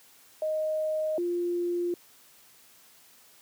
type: tone pair in turn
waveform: sine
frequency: 622.3 / 349.3 Hz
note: D#5 / F4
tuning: 0 / 0 cents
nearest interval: minor seventh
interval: 1000 cents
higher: first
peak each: -26 dBFS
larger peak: neither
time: 0.42-1.18 / 1.18-1.94 s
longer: neither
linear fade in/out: 2 ms
effects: white hiss -57 dBFS RMS until 3.41 s + high-pass 100 Hz 12 dB/octave